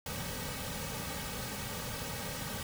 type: noise with comb filter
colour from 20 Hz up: pink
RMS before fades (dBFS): -39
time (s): 0.06-2.63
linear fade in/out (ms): 2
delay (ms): 2.9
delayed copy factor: -0.8
effects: none